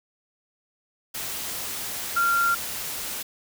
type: tone in noise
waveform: sine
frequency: 1383 Hz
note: F6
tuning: 17 cents flat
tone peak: -19 dBFS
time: 2.16-2.55 s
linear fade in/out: 10 ms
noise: white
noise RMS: -32 dBFS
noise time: 1.14-3.23 s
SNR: +10 dB
effects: none